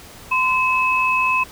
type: tone pair together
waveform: sine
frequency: 1024 / 2580 Hz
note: C6 / E7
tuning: -38 / -38 cents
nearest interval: octave + major third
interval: 1600 cents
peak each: -18 dBFS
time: 0.31-1.44 s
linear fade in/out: 10 ms
effects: pink hiss -41 dBFS RMS until 1.51 s